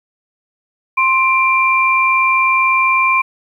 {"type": "tone pair together", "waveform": "sine", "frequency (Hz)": [1050, 2366], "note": ["C6", "D7"], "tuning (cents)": [6, 12], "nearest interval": "octave + major second", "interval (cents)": 1406, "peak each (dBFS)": -13, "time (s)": [0.97, 3.22], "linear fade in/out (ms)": 10, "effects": ["8-bit"]}